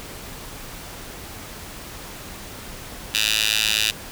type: tone with high-pass filter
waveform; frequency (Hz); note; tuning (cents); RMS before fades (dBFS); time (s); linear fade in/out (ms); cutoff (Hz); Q
10% pulse; 108.1; A2; -30; -21; 3.14-3.91; 5; 3100; 2.4
effects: pink hiss -37 dBFS RMS until 4.11 s